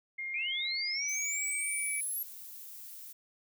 sine tone with pitch glide, 2124 to 2290 Hz, C7 to D7, +25 to -44 cents, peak -35 dBFS, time 0.18-2.01 s, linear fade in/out 10 ms, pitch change +131 cents, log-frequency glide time 0.94-1.03 s
sine linear sweep, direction up, 2300 to 11620 Hz, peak -33 dBFS, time 0.34-2.23 s, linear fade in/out 2 ms
violet noise, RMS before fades -47 dBFS, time 1.08-3.13 s, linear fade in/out 10 ms
effects none

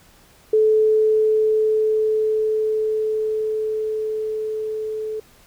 sine tone with level ramp, 433.7 Hz, A4, 25 cents flat, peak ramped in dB -12 to -24 dBFS, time 0.53-5.2 s, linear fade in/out 5 ms, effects pink hiss -52 dBFS RMS until 5.46 s

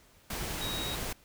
sine tone in noise, 3800 Hz, A#7, 33 cents sharp, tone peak -36 dBFS, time 0.61-0.95 s, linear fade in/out 5 ms, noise pink, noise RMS -36 dBFS, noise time 0.3-1.13 s, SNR -3 dB, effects pink hiss -61 dBFS RMS until 1.24 s

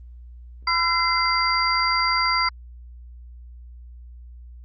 sine tone cluster, 1011 / 1350 / 2069 / 4745 Hz, B5 / E6 / C7 / D8, +40 / +41 / -20 / +17 cents, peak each -24 dBFS, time 0.67-2.49 s, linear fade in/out 5 ms, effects added 60 Hz sine -39 dBFS peak until 4.64 s + Opus 24 kbps

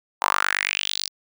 sawtooth tone with high-pass filter sweep, 49 Hz, G1, in tune, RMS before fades -24 dBFS, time 0.21-1.09 s, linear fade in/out 20 ms, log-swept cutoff 900 to 5000 Hz, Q 4.7, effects none

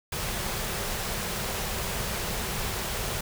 pink band-stop noise, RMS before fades -31 dBFS, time 0.12-3.21 s, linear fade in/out 5 ms, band 240 to 340 Hz, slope 96 dB/octave, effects none

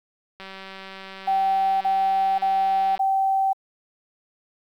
click train, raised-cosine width 0.3 ms, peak -23 dBFS, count 496, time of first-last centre 0.4-2.978 s, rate 192 Hz
sine tone bursts, 774 Hz, G5, 22 cents flat, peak -18 dBFS, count 4, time 1.27-3.532 s, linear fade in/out 10 ms, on 540 ms, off 34 ms
effects 9-bit

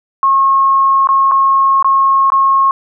sine tone with dropouts, 1085 Hz, C#6, 37 cents flat, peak -7 dBFS, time 0.23-2.71 s, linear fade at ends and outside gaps 1 ms, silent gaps 1.072-1.089 / 1.313-1.318 / 1.826-1.845 / 2.302-2.32 s, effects none

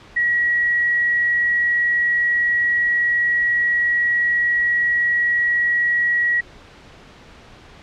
sine tone, 1915 Hz, A#6, 46 cents sharp, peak -15 dBFS, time 0.16-6.41 s, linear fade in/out 10 ms, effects pink hiss -44 dBFS RMS until 7.82 s + low-pass 4000 Hz 12 dB/octave

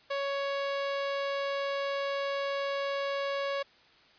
sawtooth tone, 557 Hz, C#5, 8 cents sharp, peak -26 dBFS, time 0.1-3.63 s, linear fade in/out 10 ms, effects white hiss -60 dBFS RMS until 4.18 s + resampled to 11025 Hz

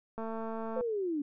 click train, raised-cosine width 1 ms, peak -26 dBFS, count 142, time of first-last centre 0.18-0.809 s, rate 224 Hz
sine linear sweep, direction down, 518 to 277.3 Hz, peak -30 dBFS, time 0.76-1.22 s, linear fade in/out 5 ms
effects none

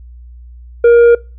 sine tone with tanh clipping, 471.8 Hz, A#4, 21 cents sharp, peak -4 dBFS, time 0.84-1.15 s, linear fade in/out 5 ms, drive 5 dB, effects noise-tail reverb RT60 0.3 s tail -23 dB re dry + added 60 Hz sine -32 dBFS peak until 1.38 s

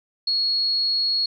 sine tone, 4326 Hz, C#8, 43 cents flat, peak -19 dBFS, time 0.27-1.26 s, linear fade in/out 5 ms, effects none

